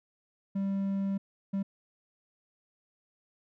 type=tone bursts at uneven times; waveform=triangle; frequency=196 Hz; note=G3; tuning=in tune; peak=-26 dBFS; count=2; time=0.55-1.18 / 1.53-1.63 s; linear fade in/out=10 ms; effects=none